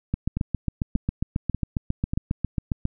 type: two click trains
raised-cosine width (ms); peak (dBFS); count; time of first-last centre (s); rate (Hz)
5; -13 / -11; 4 / 21; 0.37-2.135 / 0.14-2.854; 1.7 / 7.37
effects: none